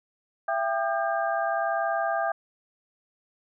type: tone cluster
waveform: sine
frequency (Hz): 670 / 791 / 1211 / 1596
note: E5 / G5 / D#6 / G6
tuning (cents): +28 / +15 / -47 / +31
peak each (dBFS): -27 / -29 / -32 / -32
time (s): 0.48-2.32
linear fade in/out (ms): 5
effects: none